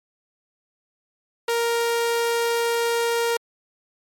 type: tone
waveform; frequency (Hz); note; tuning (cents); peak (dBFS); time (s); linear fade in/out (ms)
sawtooth; 467.1; A#4; +3; -16; 1.48-3.37; 5
effects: MP3 64 kbps